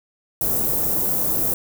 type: band-stop noise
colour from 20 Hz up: white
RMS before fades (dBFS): -21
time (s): 0.41-1.54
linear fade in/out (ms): 2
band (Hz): 530 to 16000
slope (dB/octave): 12
effects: none